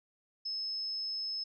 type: tone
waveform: sine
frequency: 5200 Hz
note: E8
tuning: 24 cents flat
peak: -34 dBFS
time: 0.45-1.44 s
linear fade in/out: 10 ms
effects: none

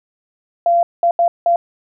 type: tone bursts at uneven times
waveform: sine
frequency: 687 Hz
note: F5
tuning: 29 cents flat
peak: -10 dBFS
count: 4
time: 0.66-0.83 / 1.03-1.11 / 1.19-1.28 / 1.46-1.56 s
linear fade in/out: 2 ms
effects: none

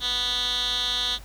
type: tone with band-pass filter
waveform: 10% pulse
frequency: 246.5 Hz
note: B3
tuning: 3 cents flat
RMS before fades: -26 dBFS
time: 0-1.19 s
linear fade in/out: 50 ms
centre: 3600 Hz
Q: 5
effects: added 50 Hz sine -41 dBFS peak until 1.24 s + pink hiss -49 dBFS RMS until 1.24 s

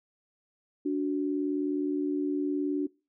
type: tone pair together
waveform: sine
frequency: 290 / 369.3 Hz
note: D4 / F#4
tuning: -22 / -3 cents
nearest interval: major third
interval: 419 cents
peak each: -27 / -32 dBFS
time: 0.85-2.87 s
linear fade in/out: 10 ms
effects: noise-tail reverb RT60 0.3 s tail -23 dB re dry

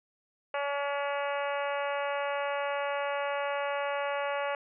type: harmonic tone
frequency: 283.7 Hz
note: C#4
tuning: 40 cents sharp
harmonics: 2 / 3 / 4 / 5 / 6 / 7 / 8 / 9 / 10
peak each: -32 / -36 / -38 / -40 / -42 / -43 / -44 / -45 / -46 dBFS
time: 0.54-4.55 s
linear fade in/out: 2 ms
effects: none

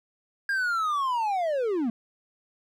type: linear sweep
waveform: triangle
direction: down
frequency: 1627 to 215.5 Hz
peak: -22 dBFS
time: 0.49-1.9 s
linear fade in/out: 2 ms
effects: none

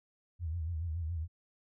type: tone with vibrato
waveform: sine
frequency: 82.41 Hz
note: E2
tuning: in tune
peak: -33 dBFS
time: 0.39-1.28 s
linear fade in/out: 50 ms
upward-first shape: sine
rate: 7.1 Hz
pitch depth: 110 cents each way
effects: none

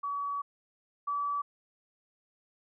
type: tone pair in turn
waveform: sine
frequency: 1136 / 1149.9 Hz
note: C#6 / D6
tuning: +42 / -37 cents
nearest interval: unison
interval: 21 cents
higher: second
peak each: -31 / -29 dBFS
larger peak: second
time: 0.03-0.42 / 1.07-1.42 s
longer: first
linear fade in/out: 10 ms
effects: none

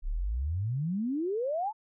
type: exponential sweep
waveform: sine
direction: up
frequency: 30.87 to 901 Hz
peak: -28 dBFS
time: 0.02-1.73 s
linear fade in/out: 50 ms
effects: none

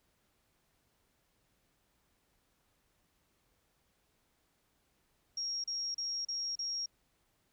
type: tone bursts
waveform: sine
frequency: 5588 Hz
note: F8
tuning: in tune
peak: -34 dBFS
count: 5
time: 5.37-6.86 s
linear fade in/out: 5 ms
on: 270 ms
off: 35 ms
effects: pink hiss -75 dBFS RMS until 7.52 s

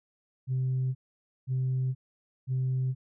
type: tone bursts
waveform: sine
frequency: 129.6 Hz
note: C3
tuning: 16 cents flat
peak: -24 dBFS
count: 3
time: 0.47-2.95 s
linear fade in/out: 50 ms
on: 480 ms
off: 520 ms
effects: tanh soft clip ceiling -23 dBFS

